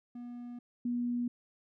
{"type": "tone pair in turn", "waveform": ["triangle", "sine"], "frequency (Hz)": [241.9, 241.9], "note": ["B3", "B3"], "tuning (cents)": [-36, -36], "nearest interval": "unison", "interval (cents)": 0, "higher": "neither", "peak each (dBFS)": [-39, -30], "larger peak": "second", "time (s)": [[0.15, 0.59], [0.85, 1.28]], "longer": "first", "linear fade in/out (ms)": 5, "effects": []}